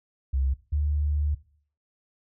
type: tone pair in turn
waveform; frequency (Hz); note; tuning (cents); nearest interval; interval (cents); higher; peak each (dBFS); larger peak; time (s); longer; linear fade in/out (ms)
sine; 66.8 / 73.82; C2 / D2; +36 / +9; major second; 173; second; -22; neither; 0.33-0.54 / 0.72-1.35; second; 10
effects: noise-tail reverb RT60 0.5 s tail -18 dB re dry